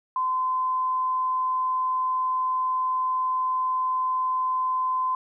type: tone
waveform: sine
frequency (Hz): 1027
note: C6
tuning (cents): -33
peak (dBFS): -22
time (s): 0.16-5.15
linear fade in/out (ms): 2
effects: none